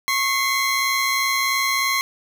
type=tone pair together; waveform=25% pulse; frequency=1093 / 2063 Hz; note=C#6 / C7; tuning=-25 / -25 cents; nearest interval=major seventh; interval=1100 cents; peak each=-18 dBFS; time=0.08-2.01 s; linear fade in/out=0 ms; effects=none